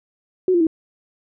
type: tone with pitch steps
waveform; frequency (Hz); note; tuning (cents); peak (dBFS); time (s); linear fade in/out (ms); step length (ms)
sine; 370 / 345.2 / 322.1; F#4 / F4 / E4; 0 / -20 / -40; -13; 0.48-0.669; 2; 63
effects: none